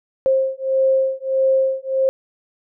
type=beating tone pair; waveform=sine; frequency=530 / 531.6 Hz; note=C5 / C5; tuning=+22 / +27 cents; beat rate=1.6 Hz; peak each=-18 dBFS; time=0.26-2.09 s; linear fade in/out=0 ms; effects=none